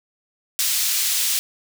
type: high-pass noise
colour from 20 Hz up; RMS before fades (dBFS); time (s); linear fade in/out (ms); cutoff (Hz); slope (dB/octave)
pink; -21; 0.59-1.39; 0; 3900; 12
effects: none